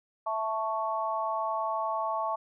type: chord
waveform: sine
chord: A major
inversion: second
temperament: equal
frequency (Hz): 659.3 / 880 / 1108.7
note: E5 / A5 / C#6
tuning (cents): 0 / 0 / 0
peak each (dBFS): -33 / -32 / -32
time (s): 0.26-2.36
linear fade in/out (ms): 10
effects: none